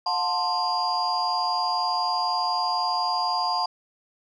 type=tone cluster; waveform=sine; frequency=718 / 886 / 1046 / 4808 Hz; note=F5 / A5 / C6 / D8; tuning=+48 / +12 / -1 / +40 cents; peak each=-27 dBFS; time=0.06-3.66 s; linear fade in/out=5 ms; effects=tanh soft clip ceiling -15 dBFS